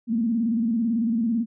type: tone with vibrato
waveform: sine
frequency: 228.6 Hz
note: A#3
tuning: 34 cents flat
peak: -20 dBFS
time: 0.07-1.46 s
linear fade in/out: 50 ms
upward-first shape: square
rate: 18 Hz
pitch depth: 81 cents each way
effects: none